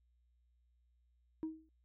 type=tone with exponential decay; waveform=sine; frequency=317.4 Hz; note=D#4; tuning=35 cents sharp; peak=-32 dBFS; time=1.43-1.69 s; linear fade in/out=0 ms; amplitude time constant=56 ms; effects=tanh soft clip ceiling -34 dBFS + added 60 Hz sine -70 dBFS peak until 1.84 s